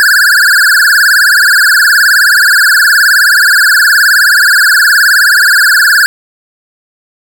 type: tone with vibrato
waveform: square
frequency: 1568 Hz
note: G6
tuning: in tune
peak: -4 dBFS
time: 0-6.06 s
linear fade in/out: 0 ms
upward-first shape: triangle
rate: 19 Hz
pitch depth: 210 cents each way
effects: none